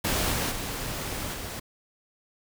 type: noise with level steps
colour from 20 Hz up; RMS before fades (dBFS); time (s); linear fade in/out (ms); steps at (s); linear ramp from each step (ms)
pink; -26 / -28 / -33 / -36; 0.04-1.6; 10; 0.3 / 0.5 / 1.33; 20
effects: none